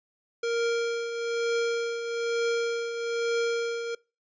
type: tone with tremolo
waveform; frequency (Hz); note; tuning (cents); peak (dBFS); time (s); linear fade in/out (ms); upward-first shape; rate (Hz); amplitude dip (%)
square; 466.2; A#4; 0; -24; 0.43-3.95; 5; triangle; 1.1; 60
effects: noise-tail reverb RT60 0.3 s tail -25 dB re dry + resampled to 16000 Hz